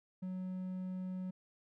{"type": "tone", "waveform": "triangle", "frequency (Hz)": 185, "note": "F#3", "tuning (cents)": 0, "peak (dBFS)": -36, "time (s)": [0.22, 1.31], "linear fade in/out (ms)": 10, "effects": []}